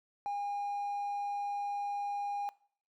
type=tone; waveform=triangle; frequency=812 Hz; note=G#5; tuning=39 cents flat; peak=-30 dBFS; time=0.26-2.49 s; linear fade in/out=0 ms; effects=noise-tail reverb RT60 0.5 s tail -22 dB re dry + tanh soft clip ceiling -28 dBFS